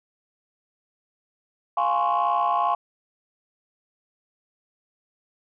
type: chord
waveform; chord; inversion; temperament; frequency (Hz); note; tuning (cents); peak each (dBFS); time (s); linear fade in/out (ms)
sine; Db major seventh; first; equal; 698.5 / 830.6 / 1046.5 / 1108.7; F5 / Ab5 / C6 / Db6; 0 / 0 / 0 / 0; -24; 1.77-2.75; 5
effects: tanh soft clip ceiling -14 dBFS